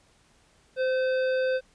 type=harmonic tone with a mistuned harmonic; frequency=518 Hz; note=C5; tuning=17 cents flat; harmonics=1 / 3 / 5 / 7 / 9; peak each=-23 / -33 / -42 / -45 / -47 dBFS; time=0.76-1.61 s; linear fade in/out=50 ms; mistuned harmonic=3; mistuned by=-20 cents; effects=pink hiss -62 dBFS RMS until 1.74 s + resampled to 22050 Hz